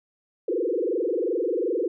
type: tone with frequency modulation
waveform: sine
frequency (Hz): 415.4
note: G#4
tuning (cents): 0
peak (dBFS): -22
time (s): 0.48-1.88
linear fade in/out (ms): 5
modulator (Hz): 22.7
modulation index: 3.8
effects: none

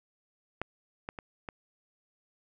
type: clicks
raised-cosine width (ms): 0.5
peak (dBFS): -17 / -21 / -25 / -23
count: 4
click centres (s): 0.616 / 1.089 / 1.188 / 1.488
effects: none

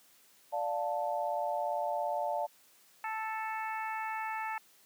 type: chord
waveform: sine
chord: D minor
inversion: none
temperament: just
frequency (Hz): 587.3 / 704.8 / 881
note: D5 / F5 / A5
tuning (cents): 0 / +16 / +2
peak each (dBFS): -35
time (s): 0.52-2.47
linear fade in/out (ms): 20
type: harmonic tone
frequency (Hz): 440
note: A4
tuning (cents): 0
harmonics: 2 / 3 / 4 / 5 / 6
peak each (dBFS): -36 / -42 / -42 / -44 / -48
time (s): 3.04-4.58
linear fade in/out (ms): 2
effects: white hiss -63 dBFS RMS until 4.85 s + high-pass 150 Hz 12 dB/octave

